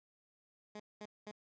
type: tone bursts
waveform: 15% pulse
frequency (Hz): 210.1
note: G#3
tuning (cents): +20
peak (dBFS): -39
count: 3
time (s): 0.75-1.314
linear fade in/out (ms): 5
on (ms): 48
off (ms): 210
effects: resampled to 16000 Hz